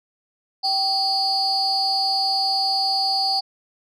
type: tone cluster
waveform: sine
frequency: 775 / 4435 / 4835 Hz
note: G5 / C#8 / D8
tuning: -20 / 0 / +50 cents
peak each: -22 dBFS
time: 0.63-3.41 s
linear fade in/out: 20 ms
effects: tanh soft clip ceiling -12 dBFS